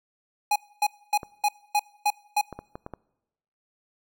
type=tone bursts; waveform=square; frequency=830 Hz; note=G#5; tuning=1 cent flat; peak=-20 dBFS; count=7; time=0.51-2.413 s; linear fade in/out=5 ms; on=49 ms; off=260 ms
type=clicks; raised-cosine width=1 ms; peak=-22 dBFS; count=6; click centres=1.232 / 2.527 / 2.59 / 2.755 / 2.864 / 2.937 s
effects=noise-tail reverb RT60 1.0 s tail -25 dB re dry